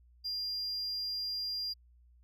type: tone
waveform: triangle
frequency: 4800 Hz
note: D8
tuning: 37 cents sharp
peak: -32 dBFS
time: 0.24-1.74 s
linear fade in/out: 20 ms
effects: tanh soft clip ceiling -28 dBFS + added 60 Hz sine -59 dBFS peak until 2.23 s